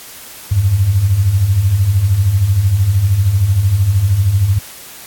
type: beating tone pair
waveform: sine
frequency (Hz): 87.31 / 100.31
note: F2 / G2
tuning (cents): 0 / +40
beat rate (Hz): 13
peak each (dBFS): -17 / -10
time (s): 0.51-4.59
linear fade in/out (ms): 10
effects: white hiss -34 dBFS RMS until 5.06 s + AAC 64 kbps